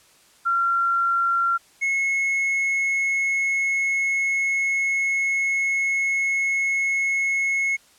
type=tone pair in turn; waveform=sine / triangle; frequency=1373 / 2180 Hz; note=F6 / C#7; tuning=-30 / -29 cents; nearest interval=minor sixth; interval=801 cents; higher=second; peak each=-18 dBFS; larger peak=neither; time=0.45-1.58 / 1.81-7.77 s; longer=second; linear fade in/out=20 ms; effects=white hiss -55 dBFS RMS until 7.98 s + low-pass 10000 Hz 12 dB/octave